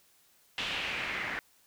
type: noise with low-pass filter sweep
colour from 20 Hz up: white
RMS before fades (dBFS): -35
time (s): 0.58-1.39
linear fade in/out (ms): 0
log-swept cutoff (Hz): 3100 to 1900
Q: 3.1
effects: white hiss -65 dBFS RMS until 1.66 s